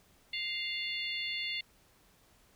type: harmonic tone with a mistuned harmonic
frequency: 698 Hz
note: F5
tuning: 1 cent flat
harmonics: 3 / 4 / 5 / 6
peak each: -38 / -39 / -40 / -41 dBFS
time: 0.33-1.61 s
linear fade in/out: 5 ms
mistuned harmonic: 6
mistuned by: +69 cents
effects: pink hiss -65 dBFS RMS until 2.55 s